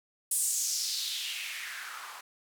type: noise with band-pass filter sweep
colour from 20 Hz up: blue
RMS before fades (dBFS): -34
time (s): 0.31-2.21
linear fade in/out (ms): 5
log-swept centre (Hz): 9600 to 970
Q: 3.1
effects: none